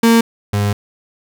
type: tone pair in turn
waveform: 35% pulse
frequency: 229.7 / 102.32 Hz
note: A#3 / G#2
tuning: -25 / -25 cents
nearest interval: octave + major second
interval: 1400 cents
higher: first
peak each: -6 / -12 dBFS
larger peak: first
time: 0.03-0.21 / 0.53-0.73 s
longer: second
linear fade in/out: 5 ms
effects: none